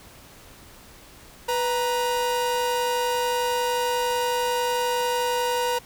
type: tone pair together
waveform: 45% pulse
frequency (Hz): 493.9 / 936.7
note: B4 / A#5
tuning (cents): 0 / +8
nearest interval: major seventh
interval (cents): 1108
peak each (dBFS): -25 / -25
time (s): 1.48-5.79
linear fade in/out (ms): 10
effects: pink hiss -48 dBFS RMS until 5.85 s